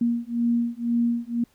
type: beating tone pair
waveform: sine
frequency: 234.9 / 236.9 Hz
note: A#3 / A#3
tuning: +13 / +28 cents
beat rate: 2 Hz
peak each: -24 dBFS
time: 0.01-1.44 s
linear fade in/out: 5 ms
effects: pink hiss -63 dBFS RMS until 1.54 s